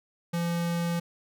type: tone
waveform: square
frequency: 170.7 Hz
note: F3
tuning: 39 cents flat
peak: -27 dBFS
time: 0.33-1 s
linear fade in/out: 10 ms
effects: none